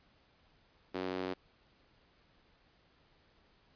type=tone with high-pass filter; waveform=sawtooth; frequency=92.5 Hz; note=F#2; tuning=in tune; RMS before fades=-38 dBFS; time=0.94-1.34 s; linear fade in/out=10 ms; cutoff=330 Hz; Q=1.8; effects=pink hiss -68 dBFS RMS until 3.75 s + resampled to 11025 Hz